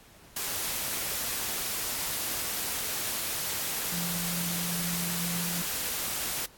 sine tone in noise, 172.8 Hz, F3, 18 cents flat, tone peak -33 dBFS, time 3.92-5.62 s, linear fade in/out 5 ms, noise white, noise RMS -32 dBFS, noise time 0.36-6.46 s, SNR -4 dB, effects pink hiss -55 dBFS RMS until 6.57 s + AAC 64 kbps

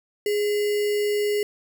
sine tone with sample-and-hold, 415.3 Hz, G#4, in tune, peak -20 dBFS, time 0.26-1.43 s, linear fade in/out 2 ms, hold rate 2450 Hz, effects none

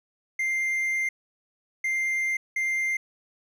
triangle tone bursts at uneven times, 2097 Hz, C7, 3 cents sharp, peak -22 dBFS, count 3, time 0.39-1.09 / 1.84-2.37 / 2.56-2.97 s, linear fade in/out 5 ms, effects none

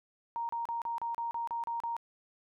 sine tone bursts, 932.3 Hz, A#5, in tune, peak -32 dBFS, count 10, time 0.36-1.966 s, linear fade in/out 0 ms, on 130 ms, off 34 ms, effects none

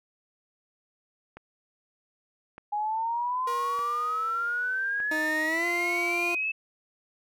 click train, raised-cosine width 0.5 ms, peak -28 dBFS, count 4, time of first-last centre 1.37-5.002 s, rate 0.826 Hz
sine exponential sweep, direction up, 824 to 2637 Hz, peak -26 dBFS, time 2.72-6.52 s, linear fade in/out 10 ms
sawtooth tone with exponential decay, 478.1 Hz, A#4, 44 cents sharp, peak -29 dBFS, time 3.47-6.1 s, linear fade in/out 5 ms, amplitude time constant 570 ms
20% pulse tone with pitch glide, 311.1 to 347.2 Hz, D#4 to F4, 0 to -10 cents, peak -25 dBFS, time 5.11-6.35 s, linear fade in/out 5 ms, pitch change +190 cents, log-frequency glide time 5.46-5.66 s
effects none

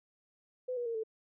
sine tone with pitch steps, 505 / 482.8 / 461.5 / 441.2 Hz, B4 / B4 / A#4 / A4, +39 / -39 / -17 / +5 cents, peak -33 dBFS, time 0.68-1.036 s, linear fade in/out 10 ms, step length 89 ms, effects none

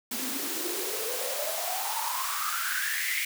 white noise with high-pass filter sweep, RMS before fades -31 dBFS, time 0.11-3.25 s, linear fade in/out 5 ms, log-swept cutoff 230 to 2200 Hz, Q 9.3, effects none

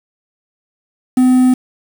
triangle tone with quantisation, 254.2 Hz, C4, 50 cents flat, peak -5 dBFS, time 1.17-1.54 s, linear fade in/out 5 ms, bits 5, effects none

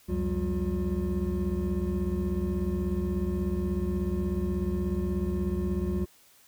triangle tone cluster, 64.6 / 84.6 / 181.3 / 197.8 / 357.7 Hz, C2 / E2 / F#3 / G3 / F4, -21 / +45 / -35 / +16 / +41 cents, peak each -31 dBFS, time 0.08-6.06 s, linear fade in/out 20 ms, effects white hiss -59 dBFS RMS until 6.47 s

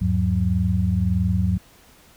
sine tone cluster, 79.9 / 101.5 / 183.1 Hz, D#2 / G#2 / F#3, +47 / -39 / -18 cents, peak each -22 dBFS, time 0.01-1.58 s, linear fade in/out 10 ms, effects pink hiss -52 dBFS RMS until 2.16 s

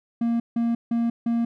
triangle tone bursts, 233.1 Hz, A#3, in tune, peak -18 dBFS, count 4, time 0.21-1.45 s, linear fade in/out 5 ms, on 190 ms, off 160 ms, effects none

